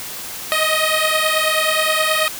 10% pulse beating tone pair, 622.3 / 631.7 Hz, D#5 / D#5, 0 / +26 cents, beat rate 9.4 Hz, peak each -10 dBFS, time 0.52-2.28 s, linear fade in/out 0 ms, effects white hiss -30 dBFS RMS until 2.39 s

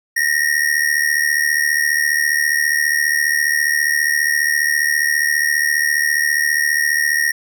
square ring-modulated tone, 1868 Hz, A#6, 3 cents sharp, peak -12 dBFS, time 0.16-7.32 s, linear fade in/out 10 ms, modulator 37.4 Hz, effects none

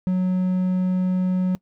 triangle tone, 184 Hz, F#3, 9 cents flat, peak -16 dBFS, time 0.07-1.55 s, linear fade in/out 0 ms, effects noise-tail reverb RT60 0.1 s tail -22 dB re dry

